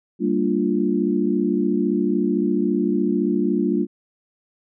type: chord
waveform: sine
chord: G minor seventh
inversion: none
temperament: equal with one note detuned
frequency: 196 / 230 / 293.7 / 349.2 Hz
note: G3 / Bb3 / D4 / F4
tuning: 0 / -23 / 0 / 0 cents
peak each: -23 dBFS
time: 0.19-3.87 s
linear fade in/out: 50 ms
effects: none